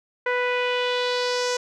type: tone with low-pass filter sweep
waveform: sawtooth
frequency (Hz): 494.2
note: B4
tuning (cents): +1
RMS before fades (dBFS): -24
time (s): 0.26-1.57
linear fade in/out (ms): 5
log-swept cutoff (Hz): 1900 to 6300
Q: 2.7
effects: none